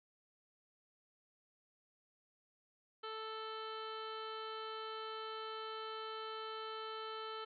harmonic tone with a mistuned harmonic, 440 Hz, A4, in tune, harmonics 1 / 2 / 3 / 4 / 5 / 6 / 7 / 8 / 9 / 10, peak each -47 / -52 / -46 / -57 / -61 / -62 / -52 / -64 / -57 / -65 dBFS, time 3.03-7.45 s, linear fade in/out 10 ms, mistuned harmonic 9, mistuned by +25 cents, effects none

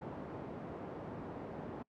pink band-pass noise, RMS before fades -45 dBFS, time 0.01-1.83 s, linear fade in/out 10 ms, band 150 to 790 Hz, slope 12 dB/octave, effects noise-tail reverb RT60 0.1 s tail -23 dB re dry

